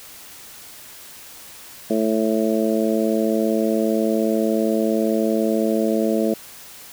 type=harmonic tone; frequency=110 Hz; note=A2; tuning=in tune; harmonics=2 / 3 / 4 / 5 / 6; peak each=-21 / -23 / -24 / -25 / -26 dBFS; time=1.9-6.34 s; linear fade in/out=5 ms; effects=white hiss -41 dBFS RMS until 6.92 s